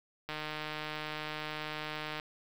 click train, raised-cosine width 0.3 ms, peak -22 dBFS, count 293, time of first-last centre 0.29-2.198 s, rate 153 Hz, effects 8-bit

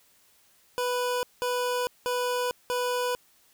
25% pulse tone bursts, 493.9 Hz, B4, in tune, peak -22 dBFS, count 4, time 0.78-3.15 s, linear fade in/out 0 ms, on 450 ms, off 190 ms, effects white hiss -62 dBFS RMS until 3.53 s

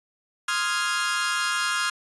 sawtooth chord, F minor seventh, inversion second, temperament equal, 1046.5 / 1244.5 / 1396.9 / 1661.2 Hz, C6 / Eb6 / F6 / Ab6, 0 / 0 / 0 / 0 cents, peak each -28 / -27 / -23 / -25 dBFS, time 0.48-1.9 s, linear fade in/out 5 ms, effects resampled to 24000 Hz

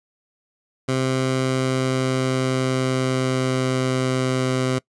15% pulse tone with pitch glide, 130.81 to 129.23 Hz, C3 to C3, 0 to -21 cents, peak -13 dBFS, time 0.88-4.79 s, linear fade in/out 10 ms, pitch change -21 cents, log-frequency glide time 1.06-4.57 s, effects noise-tail reverb RT60 0.1 s tail -23 dB re dry + resampled to 22050 Hz

